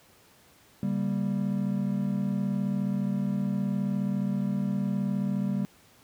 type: chord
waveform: triangle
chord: G diminished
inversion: second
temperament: just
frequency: 141.12 / 196 / 235.2 Hz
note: Db3 / G3 / Bb3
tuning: +31 / 0 / +16 cents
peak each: -31 / -25 / -31 dBFS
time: 0.83-5.65 s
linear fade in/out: 0 ms
effects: pink hiss -58 dBFS RMS until 6.03 s + high-pass 80 Hz 12 dB/octave